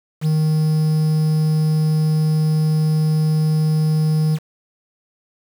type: tone with quantisation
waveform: triangle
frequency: 155.6 Hz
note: D#3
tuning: in tune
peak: -12 dBFS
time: 0.21-4.39 s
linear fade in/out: 50 ms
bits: 6
effects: none